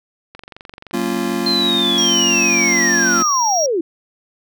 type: click train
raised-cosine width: 0.3 ms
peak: -20 dBFS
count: 24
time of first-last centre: 0.35-1.341 s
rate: 23.2 Hz
type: chord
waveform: square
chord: Gb major seventh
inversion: none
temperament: just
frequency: 185 / 231.2 / 277.5 / 346.9 Hz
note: Gb3 / Bb3 / Db4 / F4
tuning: 0 / -14 / +2 / -12 cents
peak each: -27 / -23 / -26 / -23 dBFS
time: 0.93-3.23 s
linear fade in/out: 10 ms
type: linear sweep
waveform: sine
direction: down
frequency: 4186 to 308.9 Hz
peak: -15 dBFS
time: 1.46-3.81 s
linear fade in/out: 5 ms
type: tone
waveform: triangle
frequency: 5640 Hz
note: F8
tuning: 16 cents sharp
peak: -16 dBFS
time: 1.98-3.66 s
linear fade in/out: 2 ms
effects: none